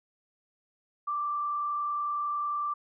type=tone with frequency modulation; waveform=sine; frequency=1174.7 Hz; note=D6; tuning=in tune; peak=-28 dBFS; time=1.07-2.74 s; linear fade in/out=10 ms; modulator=30.9 Hz; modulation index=0.47; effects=none